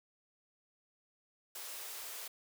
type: high-pass noise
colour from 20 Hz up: white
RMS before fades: -45 dBFS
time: 1.55-2.28 s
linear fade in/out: 5 ms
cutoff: 390 Hz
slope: 24 dB/octave
effects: none